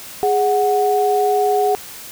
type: tone pair together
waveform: sine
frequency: 414.7 / 739 Hz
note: G#4 / F#5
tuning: -3 / -2 cents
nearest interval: minor seventh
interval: 1001 cents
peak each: -16 dBFS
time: 0.23-1.75 s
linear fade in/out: 0 ms
effects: white hiss -35 dBFS RMS until 2.11 s